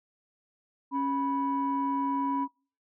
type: tone pair together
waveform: sine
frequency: 275.8 / 982.2 Hz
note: C#4 / B5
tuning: -9 / -10 cents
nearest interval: octave + minor seventh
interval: 2199 cents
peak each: -28 dBFS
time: 0.91-2.48 s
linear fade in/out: 50 ms
effects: noise-tail reverb RT60 0.4 s tail -25 dB re dry + tanh soft clip ceiling -20 dBFS